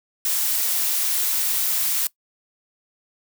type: noise with high-pass filter sweep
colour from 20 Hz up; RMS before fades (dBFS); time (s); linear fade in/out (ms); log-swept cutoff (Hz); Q
blue; -22; 0.25-2.07; 2; 260 to 840; 0.89
effects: noise-tail reverb RT60 0.1 s tail -20 dB re dry